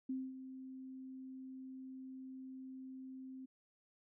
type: tone with ADSR envelope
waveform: sine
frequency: 261.6 Hz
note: C4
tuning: in tune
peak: -36 dBFS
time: 0.09-3.46 s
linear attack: 7 ms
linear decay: 230 ms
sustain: -11 dB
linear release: 12 ms
effects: none